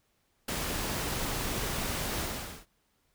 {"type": "noise with ADSR envelope", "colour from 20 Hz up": "pink", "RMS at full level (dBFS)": -31, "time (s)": [0.48, 2.66], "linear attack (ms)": 6, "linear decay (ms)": 3, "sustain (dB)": -2, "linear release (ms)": 460, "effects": ["pink hiss -73 dBFS RMS until 3.14 s"]}